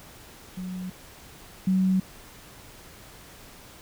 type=tone pair in turn; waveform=sine; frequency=183.8 / 187.88 Hz; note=F#3 / F#3; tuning=-11 / +27 cents; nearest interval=unison; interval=38 cents; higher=second; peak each=-31 / -19 dBFS; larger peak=second; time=0.57-0.9 / 1.67-2 s; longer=neither; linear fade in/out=5 ms; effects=pink hiss -48 dBFS RMS until 3.81 s